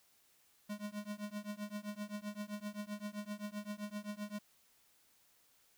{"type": "tone with tremolo", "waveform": "square", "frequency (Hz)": 207.7, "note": "G#3", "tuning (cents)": 0, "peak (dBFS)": -38, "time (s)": [0.69, 4.39], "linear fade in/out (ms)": 10, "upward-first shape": "triangle", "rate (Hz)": 7.7, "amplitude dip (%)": 100, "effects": ["white hiss -70 dBFS RMS until 5.77 s"]}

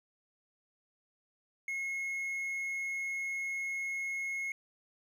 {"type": "tone", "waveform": "triangle", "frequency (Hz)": 2168, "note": "C#7", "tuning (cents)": -39, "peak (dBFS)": -32, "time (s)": [1.68, 4.52], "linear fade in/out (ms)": 2, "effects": []}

